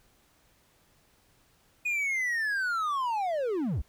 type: linear sweep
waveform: triangle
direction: down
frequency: 2483 to 43.45 Hz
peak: -25 dBFS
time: 1.85-3.82 s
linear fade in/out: 10 ms
effects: pink hiss -65 dBFS RMS until 3.88 s